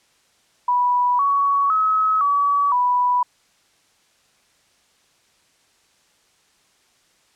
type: tone with pitch steps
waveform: sine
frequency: 982 / 1122 / 1282 / 1140 / 986 Hz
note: B5 / C#6 / E6 / C#6 / B5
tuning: -10 / +21 / -49 / +48 / -3 cents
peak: -15 dBFS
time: 0.68-3.23 s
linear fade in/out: 5 ms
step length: 510 ms
effects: white hiss -60 dBFS RMS until 7.35 s + low-pass 8000 Hz 12 dB/octave